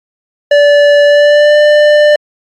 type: tone with pitch glide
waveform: square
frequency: 580 to 595.3 Hz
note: D5 to D5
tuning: -22 to +23 cents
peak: -4 dBFS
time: 0.51-2.16 s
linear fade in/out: 5 ms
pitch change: +45 cents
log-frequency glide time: 1.05-1.57 s
effects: low-pass 3000 Hz 12 dB/octave + AAC 64 kbps